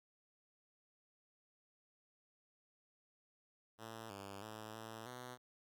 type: tone with pitch steps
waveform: 5% pulse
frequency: 112.2 / 99.2 / 108.9 / 111.5 / 124.4 Hz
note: A2 / G2 / A2 / A2 / B2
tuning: +34 / +21 / -17 / +23 / +13 cents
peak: -37 dBFS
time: 3.78-5.38 s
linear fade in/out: 50 ms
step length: 320 ms
effects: none

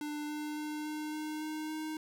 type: tone with pitch steps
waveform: square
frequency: 297.7 / 299.9 / 302.2 / 304.5 / 306.8 / 309.1 / 311.4 Hz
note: D4 / D4 / D4 / D#4 / D#4 / D#4 / D#4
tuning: +24 / +36 / +50 / -37 / -24 / -11 / +2 cents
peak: -37 dBFS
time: 0.01-1.97 s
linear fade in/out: 2 ms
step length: 280 ms
effects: none

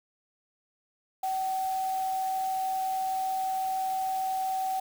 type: tone in noise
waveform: sine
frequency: 760 Hz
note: F#5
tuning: 46 cents sharp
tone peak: -27 dBFS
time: 1.23-4.8 s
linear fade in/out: 5 ms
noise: white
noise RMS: -45 dBFS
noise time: 1.23-4.8 s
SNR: +15 dB
effects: none

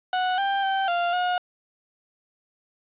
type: tone with pitch steps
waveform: 35% pulse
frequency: 737 / 790 / 776 / 696 / 720 Hz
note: F#5 / G5 / G5 / F5 / F#5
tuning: -7 / +13 / -18 / -6 / -47 cents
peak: -20 dBFS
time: 0.13-1.38 s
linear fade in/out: 2 ms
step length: 250 ms
effects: resampled to 8000 Hz + 8-bit

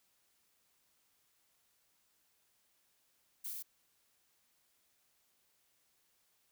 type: noise with echo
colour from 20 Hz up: violet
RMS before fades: -42 dBFS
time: 3.44-3.54 s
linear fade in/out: 10 ms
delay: 88 ms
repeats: 1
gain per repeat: -2 dB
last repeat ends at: 3.628 s
effects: white hiss -75 dBFS RMS until 6.51 s

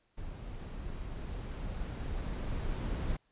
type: noise with level ramp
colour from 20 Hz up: brown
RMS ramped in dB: -43 to -33 dBFS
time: 0.17-3.17 s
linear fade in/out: 10 ms
effects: pink hiss -74 dBFS RMS until 3.31 s + resampled to 8000 Hz

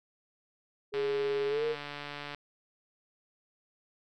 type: tone with pitch glide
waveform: sine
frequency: 416 to 461.6 Hz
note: G#4 to A#4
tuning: +3 to -17 cents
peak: -28 dBFS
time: 0.92-1.76 s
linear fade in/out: 50 ms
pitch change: +180 cents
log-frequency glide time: 1.48-1.65 s
type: click train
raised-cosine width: 0.3 ms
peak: -24 dBFS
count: 205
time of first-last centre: 0.94-2.347 s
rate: 145 Hz
effects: none

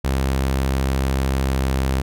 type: tone with pitch glide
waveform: sawtooth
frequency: 66.7 to 66.28 Hz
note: C2 to C2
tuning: +34 to +23 cents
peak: -14 dBFS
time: 0.04-2.02 s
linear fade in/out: 10 ms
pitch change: -11 cents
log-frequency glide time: 1.46-1.57 s
effects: none

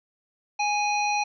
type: harmonic tone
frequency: 829 Hz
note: G#5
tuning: 3 cents flat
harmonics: 1 / 3 / 5 / 7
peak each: -24 / -27 / -35 / -36 dBFS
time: 0.59-1.24 s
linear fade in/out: 10 ms
effects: none

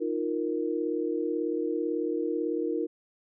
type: chord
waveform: sine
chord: Eb suspended second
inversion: none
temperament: equal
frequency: 311.1 / 349.2 / 466.2 Hz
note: Eb4 / F4 / Bb4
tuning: 0 / 0 / 0 cents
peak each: -31 dBFS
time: 0-2.87 s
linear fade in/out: 20 ms
effects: none

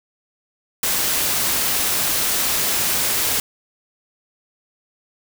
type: noise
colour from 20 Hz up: white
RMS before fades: -20 dBFS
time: 0.83-3.4 s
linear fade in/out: 2 ms
effects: none

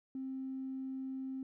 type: tone with tanh clipping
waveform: triangle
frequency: 264.3 Hz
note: C4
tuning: 18 cents sharp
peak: -38 dBFS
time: 0.15-1.43 s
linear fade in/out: 2 ms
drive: 4 dB
effects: none

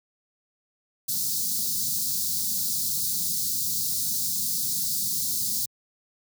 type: band-stop noise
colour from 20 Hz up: white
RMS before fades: -27 dBFS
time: 1.08-5.66 s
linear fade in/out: 10 ms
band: 240 to 4100 Hz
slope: 48 dB/octave
effects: high-pass 100 Hz 12 dB/octave

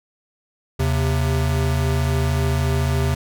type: tone pair together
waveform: square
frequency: 78.78 / 132.5 Hz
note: D#2 / C3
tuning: +22 / +22 cents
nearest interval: major sixth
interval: 900 cents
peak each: -21 dBFS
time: 0.79-3.15 s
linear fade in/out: 10 ms
effects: none

